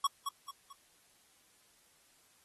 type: tone with echo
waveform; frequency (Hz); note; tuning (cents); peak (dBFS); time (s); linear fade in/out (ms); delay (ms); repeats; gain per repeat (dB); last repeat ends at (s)
square; 1114; C#6; +8; -27; 0.04-0.07; 5; 220; 3; -7; 0.73
effects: white hiss -67 dBFS RMS until 2.44 s + AAC 32 kbps